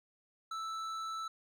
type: tone with hard clipping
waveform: triangle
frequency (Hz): 1318.5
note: E6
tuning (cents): 0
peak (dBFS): -39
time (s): 0.51-1.28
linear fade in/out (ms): 5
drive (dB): 13
effects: none